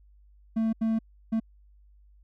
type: tone bursts at uneven times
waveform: triangle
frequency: 223.2 Hz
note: A3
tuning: 25 cents sharp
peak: -21 dBFS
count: 3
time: 0.56-0.73 / 0.81-0.99 / 1.32-1.4 s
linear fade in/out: 10 ms
effects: added 50 Hz sine -54 dBFS peak until 2.23 s